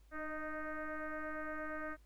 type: tone with frequency modulation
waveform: sine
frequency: 622.3 Hz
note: D#5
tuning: in tune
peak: -39 dBFS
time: 0.11-1.97 s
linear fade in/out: 50 ms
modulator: 309 Hz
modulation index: 3.8
effects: added 52 Hz sine -60 dBFS peak until 2.05 s + pink hiss -74 dBFS RMS until 2.05 s